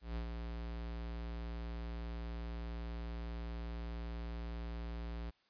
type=tone with ADSR envelope; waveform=square; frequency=57.6 Hz; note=A#1; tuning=20 cents flat; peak=-37 dBFS; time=0.01-5.31 s; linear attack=150 ms; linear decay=94 ms; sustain=-4 dB; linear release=18 ms; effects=white hiss -73 dBFS RMS until 5.49 s + resampled to 11025 Hz